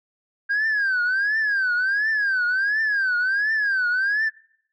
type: tone with vibrato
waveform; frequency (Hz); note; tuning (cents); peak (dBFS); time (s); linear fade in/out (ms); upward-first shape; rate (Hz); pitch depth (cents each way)
sine; 1600; G6; +35; -17; 0.49-4.3; 20; triangle; 1.4; 200
effects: noise-tail reverb RT60 0.7 s tail -26 dB re dry + tanh soft clip ceiling -17 dBFS